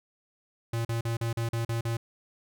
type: tone bursts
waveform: square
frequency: 115.6 Hz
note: A#2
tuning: 14 cents flat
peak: -28 dBFS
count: 8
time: 0.73-1.97 s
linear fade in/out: 5 ms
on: 120 ms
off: 40 ms
effects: none